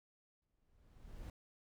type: noise with exponential growth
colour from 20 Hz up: brown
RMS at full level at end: -45 dBFS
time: 0.42-1.3 s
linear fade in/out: 2 ms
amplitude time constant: 190 ms
effects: none